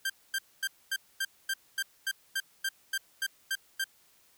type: tone bursts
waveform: sawtooth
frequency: 1580 Hz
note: G6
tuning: 13 cents sharp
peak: -25 dBFS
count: 14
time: 0.05-3.842 s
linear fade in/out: 5 ms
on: 48 ms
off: 240 ms
effects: white hiss -64 dBFS RMS until 4.37 s